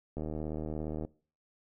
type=click train; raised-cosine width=2 ms; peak=-24 dBFS; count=69; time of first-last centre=0.17-1.05 s; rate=77.3 Hz; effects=noise-tail reverb RT60 0.4 s tail -21 dB re dry